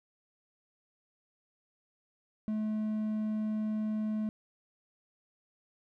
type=tone; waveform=triangle; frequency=215.2 Hz; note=A3; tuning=38 cents flat; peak=-28 dBFS; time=2.48-4.29 s; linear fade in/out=0 ms; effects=none